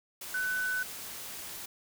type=tone in noise; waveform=sine; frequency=1500 Hz; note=F#6; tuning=23 cents sharp; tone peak=-29 dBFS; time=0.34-0.83 s; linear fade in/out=5 ms; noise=white; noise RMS=-42 dBFS; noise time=0.21-1.66 s; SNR=+10 dB; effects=none